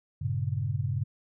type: chord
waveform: sine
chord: G diminished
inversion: none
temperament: equal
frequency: 98 / 116.54 / 138.59 Hz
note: G2 / Bb2 / Db3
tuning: 0 / 0 / 0 cents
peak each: -31 / -32 / -31 dBFS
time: 0.21-1.04 s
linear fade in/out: 10 ms
effects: none